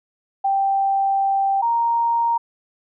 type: tone pair in turn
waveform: sine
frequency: 784 / 932.3 Hz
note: G5 / A#5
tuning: 0 / 0 cents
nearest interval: minor third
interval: 300 cents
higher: second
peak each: -16 dBFS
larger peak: neither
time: 0.44-1.62 / 1.62-2.38 s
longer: first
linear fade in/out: 10 ms
effects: none